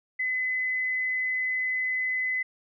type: tone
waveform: sine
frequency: 2022 Hz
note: B6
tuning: 40 cents sharp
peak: -25 dBFS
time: 0.19-2.43 s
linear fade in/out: 10 ms
effects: none